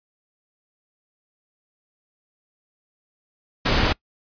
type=noise; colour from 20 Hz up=pink; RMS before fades=-19 dBFS; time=3.65-3.93 s; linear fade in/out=10 ms; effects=noise-tail reverb RT60 0.1 s tail -24 dB re dry + resampled to 11025 Hz